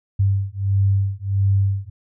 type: beating tone pair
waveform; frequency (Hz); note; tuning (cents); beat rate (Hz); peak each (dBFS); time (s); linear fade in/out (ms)
sine; 97.6 / 99.1; G2 / G2; -7 / +19; 1.5; -19; 0.19-1.9; 10
effects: none